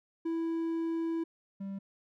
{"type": "tone pair in turn", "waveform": "triangle", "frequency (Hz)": [329.6, 195.98], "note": ["E4", "G3"], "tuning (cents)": [0, 0], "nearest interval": "major sixth", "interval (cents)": 900, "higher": "first", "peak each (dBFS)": [-28, -34], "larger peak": "first", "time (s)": [[0.25, 1.24], [1.6, 1.79]], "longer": "first", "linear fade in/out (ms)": 10, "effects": []}